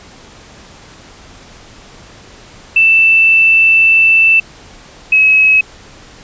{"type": "tone pair in turn", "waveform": "sine", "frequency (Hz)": [2657, 2564], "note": ["E7", "E7"], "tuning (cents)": [13, -49], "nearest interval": "minor second", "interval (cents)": 62, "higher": "first", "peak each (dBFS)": -5, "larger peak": "neither", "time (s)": [[2.76, 4.4], [5.12, 5.61]], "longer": "first", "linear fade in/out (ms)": 5, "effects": ["pink hiss -38 dBFS RMS until 6.23 s", "resampled to 16000 Hz"]}